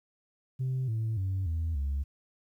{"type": "tone with pitch steps", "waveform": "sine", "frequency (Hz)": [130, 111.23, 95.17, 81.42, 69.67], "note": ["C3", "A2", "F#2", "E2", "C#2"], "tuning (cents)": [-11, 19, 49, -21, 9], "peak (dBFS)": -26, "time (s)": [0.59, 2.04], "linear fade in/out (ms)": 20, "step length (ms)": 290, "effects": ["tanh soft clip ceiling -26 dBFS", "11-bit"]}